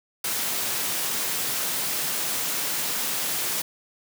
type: high-pass noise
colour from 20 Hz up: white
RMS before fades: -27 dBFS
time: 0.24-3.62 s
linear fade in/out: 5 ms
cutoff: 110 Hz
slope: 96 dB/octave
effects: none